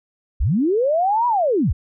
sine linear two-way sweep, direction up then down, 36.71 to 990 to 36.71 Hz, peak -15 dBFS, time 0.4-1.73 s, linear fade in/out 10 ms, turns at 1.27 s, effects none

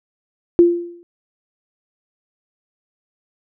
sine tone with exponential decay, 345.5 Hz, F4, 19 cents flat, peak -4 dBFS, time 0.59-1.03 s, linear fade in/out 0 ms, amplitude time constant 95 ms, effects none

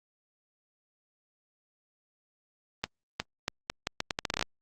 accelerating click train, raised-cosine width 0.2 ms, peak -11 dBFS, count 15, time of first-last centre 2.84-4.426 s, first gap 360 ms, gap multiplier 0.78, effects Opus 32 kbps

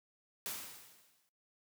white noise with exponential decay, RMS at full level -39 dBFS, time 0.46-1.29 s, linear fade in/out 0 ms, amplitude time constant 180 ms, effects noise-tail reverb RT60 0.2 s tail -19 dB re dry + high-pass 100 Hz 12 dB/octave

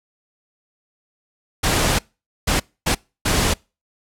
pink noise bursts at uneven times, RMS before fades -18 dBFS, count 4, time 1.63-1.99 / 2.47-2.6 / 2.86-2.95 / 3.25-3.54 s, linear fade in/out 10 ms, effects noise-tail reverb RT60 0.3 s tail -26 dB re dry + low-pass 11000 Hz 12 dB/octave

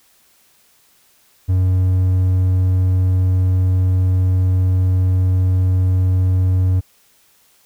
triangle tone, 92.5 Hz, F#2, in tune, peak -10 dBFS, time 1.48-6.81 s, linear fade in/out 20 ms, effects white hiss -55 dBFS RMS until 7.65 s

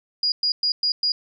sine tone bursts, 4875 Hz, D#8, 36 cents flat, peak -18 dBFS, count 5, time 0.23-1.12 s, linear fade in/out 2 ms, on 90 ms, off 110 ms, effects none

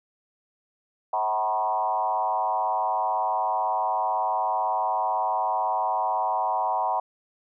sine tone with frequency modulation, 856 Hz, A5, 48 cents flat, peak -22 dBFS, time 1.13-7 s, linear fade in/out 5 ms, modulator 106 Hz, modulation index 1.8, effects none

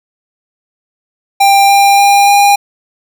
square tone with pitch steps, 793 / 798.1 / 803.1 / 808.3 Hz, G5 / G5 / G5 / G#5, +20 / +31 / +42 / -47 cents, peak -5 dBFS, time 1.4-2.56 s, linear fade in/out 10 ms, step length 290 ms, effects none

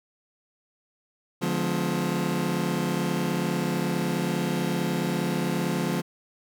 30% pulse chord, D diminished seventh, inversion none, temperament just, 146.83 / 176.2 / 211.4 / 253.7 Hz, D3 / F3 / Ab3 / Cb4, 0 / +16 / +31 / +47 cents, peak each -29 / -25 / -29 / -29 dBFS, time 1.41-6.02 s, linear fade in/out 20 ms, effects none

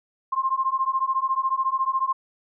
sine beating tone pair, 1053 / 1067 Hz, C6 / C6, +11 / +34 cents, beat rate 14 Hz, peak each -24 dBFS, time 0.32-2.13 s, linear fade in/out 10 ms, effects none

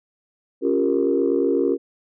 sine chord, G half-diminished seventh, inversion second, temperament equal with one note detuned, 277.2 / 349.2 / 397 / 466.2 Hz, Db4 / F4 / G4 / Bb4, 0 / 0 / +22 / 0 cents, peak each -22 dBFS, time 0.61-1.78 s, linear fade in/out 50 ms, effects tanh soft clip ceiling -8 dBFS

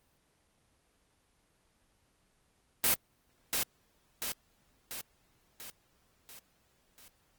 white noise with echo, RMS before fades -26 dBFS, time 2.84-2.94 s, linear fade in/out 0 ms, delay 690 ms, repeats 6, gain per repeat -5 dB, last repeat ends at 7.08 s, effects pink hiss -71 dBFS RMS until 7.38 s + Opus 24 kbps

